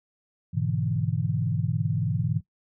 sine chord, E dominant seventh, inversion first, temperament equal, 103.83 / 123.47 / 146.83 / 164.81 Hz, G#2 / B2 / D3 / E3, 0 / 0 / 0 / 0 cents, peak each -29 dBFS, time 0.53-2.41 s, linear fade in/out 20 ms, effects noise-tail reverb RT60 0.1 s tail -17 dB re dry

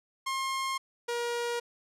sawtooth tone pair in turn, 1068 / 475.7 Hz, C6 / A#4, +35 / +35 cents, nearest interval octave + major second, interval 1400 cents, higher first, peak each -26 dBFS, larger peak neither, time 0.26-0.78 / 1.08-1.6 s, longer neither, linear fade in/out 10 ms, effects low-pass 10000 Hz 12 dB/octave

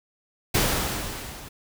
pink noise with level ramp, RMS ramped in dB -20 to -42 dBFS, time 0.54-1.49 s, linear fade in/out 10 ms, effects none

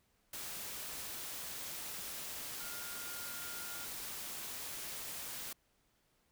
sine tone in noise, 1412 Hz, F6, 19 cents sharp, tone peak -50 dBFS, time 2.6-3.85 s, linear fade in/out 5 ms, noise white, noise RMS -44 dBFS, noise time 0.33-5.53 s, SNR -9 dB, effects pink hiss -75 dBFS RMS until 6.31 s

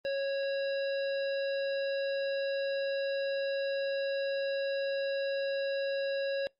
harmonic tone with a mistuned harmonic, 551 Hz, C#5, 11 cents flat, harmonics 1 / 3 / 5 / 7 / 9, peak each -30 / -41 / -45 / -45 / -51 dBFS, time 0.05-6.47 s, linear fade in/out 0 ms, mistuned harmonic 7, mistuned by +40 cents, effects noise-tail reverb RT60 0.2 s tail -26 dB re dry + Opus 32 kbps

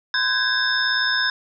sine tone cluster, 1022 / 1529 / 1647 / 3637 / 5230 Hz, C6 / G6 / G#6 / A#7 / E8, -41 / -44 / -15 / -43 / -15 cents, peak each -30 / -24 / -22 / -26 / -25 dBFS, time 0.14-1.3 s, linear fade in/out 2 ms, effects none

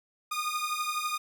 sawtooth beating tone pair, 1220 / 1232 Hz, D#6 / D#6, -34 / -17 cents, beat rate 12 Hz, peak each -29 dBFS, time 0.31-1.18 s, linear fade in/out 10 ms, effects none

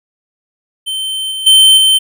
square tone with level steps, 3097 Hz, G7, 22 cents flat, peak -17 / -19 / -4 / -7 dBFS, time 0.86-1.99 s, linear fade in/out 20 ms, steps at 1.31 / 1.46 / 1.77 s, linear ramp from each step 10 ms, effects none

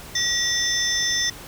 sine tone cluster, 1918 / 3545 / 5330 / 6110 Hz, A#6 / A7 / E8 / G8, +49 / +12 / +18 / -45 cents, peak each -25 dBFS, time 0.15-1.3 s, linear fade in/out 5 ms, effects tanh soft clip ceiling -11 dBFS + pink hiss -40 dBFS RMS until 1.47 s

